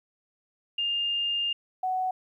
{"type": "tone pair in turn", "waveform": "sine", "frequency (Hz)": [2812, 744.8], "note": ["F7", "F#5"], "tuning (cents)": [11, 11], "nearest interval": "octave + major seventh", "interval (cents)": 2300, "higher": "first", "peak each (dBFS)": -25, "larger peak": "neither", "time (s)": [[0.78, 1.53], [1.83, 2.11]], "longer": "first", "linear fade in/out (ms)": 5, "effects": ["11-bit"]}